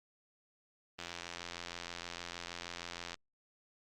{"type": "click train", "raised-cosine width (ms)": 0.2, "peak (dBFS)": -24, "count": 187, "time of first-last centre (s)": [0.99, 3.143], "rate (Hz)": 86.4, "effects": ["Opus 24 kbps"]}